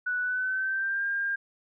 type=tone with pitch glide; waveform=sine; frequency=1480 to 1604.7 Hz; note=F#6 to G6; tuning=0 to +40 cents; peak=-26 dBFS; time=0.06-1.36 s; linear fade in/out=10 ms; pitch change=+140 cents; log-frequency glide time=0.21-1.05 s; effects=none